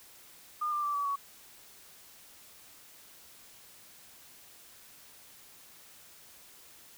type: tone with pitch steps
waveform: sine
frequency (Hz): 1212 / 1189.1 / 1166.7 / 1144.6 / 1123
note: D#6 / D6 / D6 / D6 / C#6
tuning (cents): -46 / +21 / -12 / -45 / +22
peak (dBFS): -29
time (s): 0.61-1.16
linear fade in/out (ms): 10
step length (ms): 110
effects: white hiss -55 dBFS RMS until 6.97 s